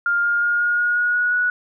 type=tone with pitch steps; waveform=sine; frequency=1404 / 1412.9 / 1422 / 1431 / 1440.1 / 1449.3 / 1458.6 / 1467.9 Hz; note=F6 / F6 / F6 / F6 / F#6 / F#6 / F#6 / F#6; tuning=+9 / +20 / +31 / +42 / -47 / -36 / -25 / -14 cents; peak=-16 dBFS; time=0.06-1.5 s; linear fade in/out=2 ms; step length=180 ms; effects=none